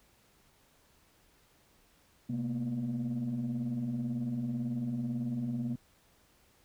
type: tone cluster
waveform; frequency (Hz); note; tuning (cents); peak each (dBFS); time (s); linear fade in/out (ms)
sine; 128.9 / 221.4 / 239.5; C3 / A3 / A#3; -26 / +11 / +47; -35 / -40 / -32; 2.29-5.76; 10
effects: tanh soft clip ceiling -27 dBFS + pink hiss -66 dBFS RMS until 6.64 s